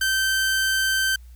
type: tone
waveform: sawtooth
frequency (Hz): 1551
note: G6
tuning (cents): -19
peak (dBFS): -16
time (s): 0.01-1.16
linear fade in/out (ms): 5
effects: added 60 Hz sine -41 dBFS peak until 1.35 s + white hiss -61 dBFS RMS until 1.35 s